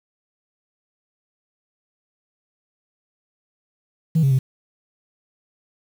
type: tone with pitch steps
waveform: sine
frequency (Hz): 161.2 / 136.4 / 131.5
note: E3 / C#3 / C3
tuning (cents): -38 / -28 / +9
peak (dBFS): -12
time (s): 4.15-4.39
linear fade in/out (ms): 10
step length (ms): 80
effects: tanh soft clip ceiling -11 dBFS + 7-bit